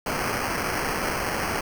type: noise with sample-and-hold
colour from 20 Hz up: white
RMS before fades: -27 dBFS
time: 0.06-1.61 s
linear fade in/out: 5 ms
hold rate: 3675 Hz
effects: none